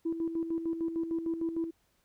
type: tone with tremolo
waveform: sine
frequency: 330 Hz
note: E4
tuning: 2 cents sharp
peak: -27 dBFS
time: 0.05-1.71 s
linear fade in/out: 10 ms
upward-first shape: square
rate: 6.6 Hz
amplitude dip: 60%
effects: tanh soft clip ceiling -24 dBFS + pink hiss -72 dBFS RMS until 2.04 s